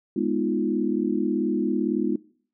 sine chord, F half-diminished seventh, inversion first, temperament equal, 207.7 / 246.9 / 311.1 / 349.2 Hz, Ab3 / Cb4 / Eb4 / F4, 0 / 0 / 0 / 0 cents, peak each -27 dBFS, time 0.16-2.16 s, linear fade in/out 5 ms, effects noise-tail reverb RT60 0.5 s tail -21 dB re dry

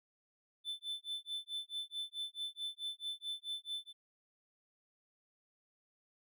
triangle tone with tremolo, 3523 Hz, A7, 1 cent sharp, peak -35 dBFS, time 0.64-3.93 s, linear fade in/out 50 ms, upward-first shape sine, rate 4.6 Hz, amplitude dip 100%, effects none

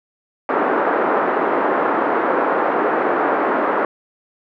pink band-pass noise, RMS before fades -18 dBFS, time 0.49-3.85 s, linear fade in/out 2 ms, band 310 to 1500 Hz, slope 24 dB/octave, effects none

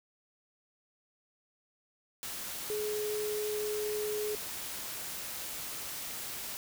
sine tone in noise, 422.4 Hz, G#4, 29 cents sharp, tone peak -32 dBFS, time 2.7-4.35 s, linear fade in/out 0 ms, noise white, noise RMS -40 dBFS, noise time 2.23-6.57 s, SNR +5 dB, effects none

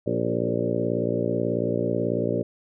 harmonic tone with a mistuned harmonic, 58.27 Hz, A#1, in tune, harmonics 2 / 3 / 4 / 5 / 6 / 7 / 8 / 9 / 10, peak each -31 / -31 / -31 / -31 / -31 / -31 / -31 / -31 / -31 dBFS, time 0.06-2.43 s, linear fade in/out 10 ms, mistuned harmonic 7, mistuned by -25 cents, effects none

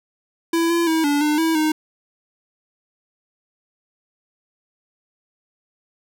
square tone with pitch steps, 333 / 339.2 / 321.9 / 288.7 / 300.6 / 324.7 / 309.8 Hz, E4 / E4 / E4 / D4 / D4 / E4 / D#4, +18 / +50 / -41 / -30 / +40 / -26 / -7 cents, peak -17 dBFS, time 0.53-1.72 s, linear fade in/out 5 ms, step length 170 ms, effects none

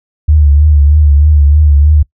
sine tone with vibrato, 73.9 Hz, D2, 11 cents sharp, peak -3 dBFS, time 0.28-2.03 s, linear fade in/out 10 ms, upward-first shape triangle, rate 3.2 Hz, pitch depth 77 cents each way, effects noise-tail reverb RT60 0.1 s tail -23 dB re dry

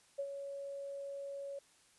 sine tone with ADSR envelope, 558 Hz, C#5, 11 cents sharp, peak -34 dBFS, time 0.18-1.59 s, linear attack 14 ms, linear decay 66 ms, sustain -7 dB, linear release 5 ms, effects white hiss -67 dBFS RMS until 1.98 s + resampled to 24000 Hz

